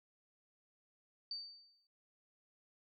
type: tone with exponential decay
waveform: sine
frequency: 4602 Hz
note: D8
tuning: 36 cents flat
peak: -38 dBFS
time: 1.31-1.87 s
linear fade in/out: 2 ms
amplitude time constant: 120 ms
effects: none